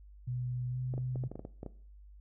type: tone with pitch glide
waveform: sine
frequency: 124.4 to 127.16 Hz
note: B2 to C3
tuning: +13 to -49 cents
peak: -33 dBFS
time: 0.27-1.28 s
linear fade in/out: 10 ms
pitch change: +38 cents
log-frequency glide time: 0.7-0.77 s
type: clicks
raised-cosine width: 2 ms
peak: -28 dBFS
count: 10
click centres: 0.939 / 0.979 / 1.158 / 1.238 / 1.316 / 1.356 / 1.394 / 1.451 / 1.631 / 1.663 s
effects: noise-tail reverb RT60 0.5 s tail -18 dB re dry + added 50 Hz sine -51 dBFS peak until 2.2 s